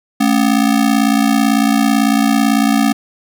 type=ring-modulated tone; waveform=square; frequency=246.9 Hz; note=B3; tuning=in tune; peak=-8 dBFS; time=0.2-2.93 s; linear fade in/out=10 ms; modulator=29 Hz; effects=none